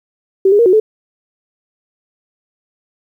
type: tone with pitch steps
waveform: sine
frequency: 385 / 410.8 / 468.5 / 368.7 / 433.6 Hz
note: G4 / G#4 / A#4 / F#4 / A4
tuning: -31 / -19 / +9 / -6 / -25 cents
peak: -6 dBFS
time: 0.45-0.8 s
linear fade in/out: 5 ms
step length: 70 ms
effects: 8-bit